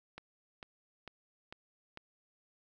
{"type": "click train", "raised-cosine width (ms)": 0.3, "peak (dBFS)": -29, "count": 5, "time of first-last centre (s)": [0.18, 1.974], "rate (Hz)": 2.23, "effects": []}